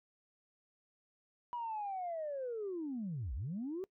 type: linear two-way sweep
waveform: sine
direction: down then up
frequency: 977 to 51.5 to 391.9 Hz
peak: -36 dBFS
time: 1.53-3.84 s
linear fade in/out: 0 ms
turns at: 3.34 s
effects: noise-tail reverb RT60 0.1 s tail -23 dB re dry + tanh soft clip ceiling -33 dBFS